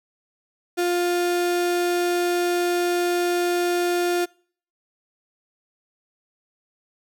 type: tone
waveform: 35% pulse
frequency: 351.6 Hz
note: F4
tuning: 12 cents sharp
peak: -18 dBFS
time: 0.77-4.26 s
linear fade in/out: 20 ms
effects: noise-tail reverb RT60 0.5 s tail -25 dB re dry